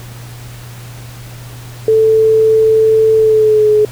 sine tone with pitch glide, 440.5 to 424.5 Hz, A4 to G#4, +2 to +38 cents, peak -6 dBFS, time 1.88-3.85 s, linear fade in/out 2 ms, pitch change -64 cents, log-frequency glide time 3.16-3.7 s, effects added 120 Hz sine -29 dBFS peak until 3.91 s + pink hiss -36 dBFS RMS until 3.91 s

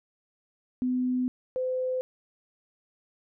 sine tone pair in turn, 252.2 / 511.7 Hz, B3 / C5, +36 / -39 cents, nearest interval octave, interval 1225 cents, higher second, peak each -24 / -26 dBFS, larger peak first, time 0.82-1.28 / 1.56-2.01 s, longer first, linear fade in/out 0 ms, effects none

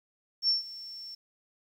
sine tone with ADSR envelope, 5430 Hz, F8, 50 cents flat, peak -21 dBFS, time 0.42-1.15 s, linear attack 65 ms, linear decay 140 ms, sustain -19 dB, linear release 6 ms, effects 10-bit

